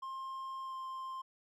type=tone with pitch glide; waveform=triangle; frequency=1061 to 1051.2 Hz; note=C6 to C6; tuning=+24 to +8 cents; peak=-38 dBFS; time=0.02-1.22 s; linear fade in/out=10 ms; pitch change=-16 cents; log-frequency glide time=0.62-0.75 s; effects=none